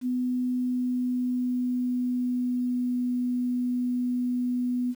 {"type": "tone with pitch glide", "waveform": "sine", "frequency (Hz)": [250.3, 247.4], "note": ["B3", "B3"], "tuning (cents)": [23, 3], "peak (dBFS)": -24, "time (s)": [0.01, 4.95], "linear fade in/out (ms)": 50, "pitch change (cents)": -20, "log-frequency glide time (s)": [0.28, 2.96], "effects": ["9-bit"]}